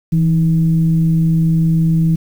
sine tone with frequency modulation, 163.5 Hz, E3, 14 cents flat, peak -10 dBFS, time 0.12-2.16 s, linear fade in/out 10 ms, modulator 151 Hz, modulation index 0.33, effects 7-bit

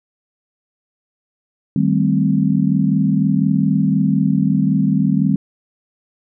sine chord, A half-diminished seventh, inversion second, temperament equal, 155.56 / 196 / 220 / 261.6 Hz, Eb3 / G3 / A3 / C4, 0 / 0 / 0 / 0 cents, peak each -18 / -16 / -22 / -19 dBFS, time 1.76-5.36 s, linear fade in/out 2 ms, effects none

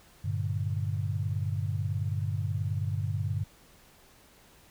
sine chord, G minor, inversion none, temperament equal, 98 / 116.54 / 146.83 Hz, G2 / Bb2 / D3, 0 / 0 / 0 cents, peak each -30 / -34 / -34 dBFS, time 0.24-3.44 s, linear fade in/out 10 ms, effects pink hiss -58 dBFS RMS until 4.7 s

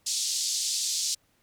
white band-pass noise, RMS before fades -29 dBFS, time 0.06-1.15 s, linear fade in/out 10 ms, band 4100 to 7400 Hz, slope 24 dB/octave, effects pink hiss -68 dBFS RMS until 1.42 s

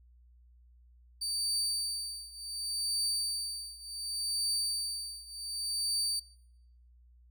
30% pulse tone with tremolo, 4614 Hz, D8, 31 cents flat, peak -25 dBFS, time 1.21-6.2 s, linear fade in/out 10 ms, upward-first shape triangle, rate 0.68 Hz, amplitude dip 90%, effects noise-tail reverb RT60 0.8 s tail -22 dB re dry + added 60 Hz sine -57 dBFS peak until 7.3 s

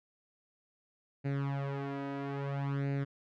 sawtooth tone with flanger, 139.3 Hz, C#3, 9 cents sharp, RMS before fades -35 dBFS, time 1.24-3.05 s, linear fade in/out 20 ms, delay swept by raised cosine 0.45 to 3.15 ms, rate 0.6 Hz, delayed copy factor +0.8, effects low-pass 2000 Hz 12 dB/octave

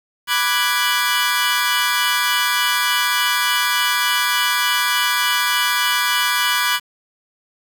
20% pulse chord, G# half-diminished seventh, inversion first, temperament equal, 987.8 / 1174.7 / 1480 / 1661.2 Hz, B5 / D6 / F#6 / G#6, 0 / 0 / 0 / 0 cents, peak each -17 dBFS, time 0.27-6.8 s, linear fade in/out 50 ms, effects 7-bit

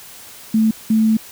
sine tone bursts at uneven times, 220 Hz, A3, in tune, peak -11 dBFS, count 2, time 0.54-0.71 / 0.9-1.17 s, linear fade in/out 5 ms, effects white hiss -39 dBFS RMS until 1.31 s

